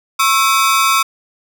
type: ring-modulated tone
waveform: sawtooth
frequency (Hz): 1206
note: D6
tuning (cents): +46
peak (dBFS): -4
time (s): 0.19-1.03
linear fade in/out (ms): 10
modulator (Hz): 118
effects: none